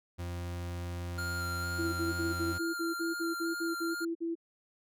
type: tone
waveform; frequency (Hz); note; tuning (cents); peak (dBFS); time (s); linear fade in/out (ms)
40% pulse; 87.31; F2; 0; -35; 0.18-2.59; 20
type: tone with vibrato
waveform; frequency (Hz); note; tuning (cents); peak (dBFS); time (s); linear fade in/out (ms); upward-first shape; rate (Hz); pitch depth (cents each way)
square; 1396.9; F6; 0; -36; 1.18-4.05; 5; square; 2.2; 12
type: tone bursts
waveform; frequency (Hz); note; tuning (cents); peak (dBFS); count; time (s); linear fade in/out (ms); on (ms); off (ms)
sine; 333.4; E4; +20; -31; 13; 1.78-4.354; 20; 150; 52
effects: none